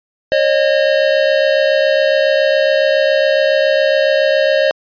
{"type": "tone pair together", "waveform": "square", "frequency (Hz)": [543.8, 611], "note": ["C#5", "D#5"], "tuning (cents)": [-33, -32], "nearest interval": "major second", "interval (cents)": 201, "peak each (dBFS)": [-14, -14], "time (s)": [0.32, 4.71], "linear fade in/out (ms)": 0, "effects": ["resampled to 11025 Hz"]}